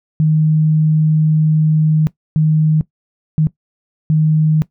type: tone bursts at uneven times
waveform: sine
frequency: 155.56 Hz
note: D#3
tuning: in tune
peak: -9 dBFS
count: 4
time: 0.2-2.07 / 2.36-2.81 / 3.38-3.47 / 4.1-4.62 s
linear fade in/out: 0 ms
effects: noise-tail reverb RT60 0.1 s tail -18 dB re dry